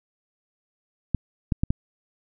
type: clicks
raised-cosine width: 5 ms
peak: -9 dBFS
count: 4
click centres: 1.147 / 1.522 / 1.635 / 1.705 s
effects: none